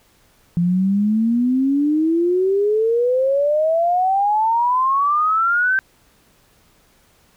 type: exponential sweep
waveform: sine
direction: up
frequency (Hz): 170 to 1568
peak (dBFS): -14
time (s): 0.57-5.79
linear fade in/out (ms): 0
effects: pink hiss -56 dBFS RMS until 7.36 s